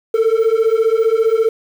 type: beating tone pair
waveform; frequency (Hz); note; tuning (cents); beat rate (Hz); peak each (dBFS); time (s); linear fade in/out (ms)
triangle; 440.8 / 455.8; A4 / A#4; +3 / -39; 15; -11; 0.14-1.49; 5
effects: tanh soft clip ceiling -7 dBFS + 7-bit